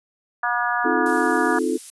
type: harmonic tone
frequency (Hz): 240.9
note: B3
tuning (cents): -43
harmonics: 3 / 4 / 5 / 6 / 7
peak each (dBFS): -26 / -26 / -26 / -26 / -26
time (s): 0.43-1.59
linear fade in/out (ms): 5
type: chord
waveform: sine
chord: F dominant seventh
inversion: second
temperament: just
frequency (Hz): 261.9 / 314.3 / 349.2 / 436.5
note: C4 / Eb4 / F4 / A4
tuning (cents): +2 / +18 / 0 / -14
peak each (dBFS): -25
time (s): 0.84-1.78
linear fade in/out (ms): 20
type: noise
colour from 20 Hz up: violet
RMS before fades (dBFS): -33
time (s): 1.06-1.9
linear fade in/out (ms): 0
effects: resampled to 24000 Hz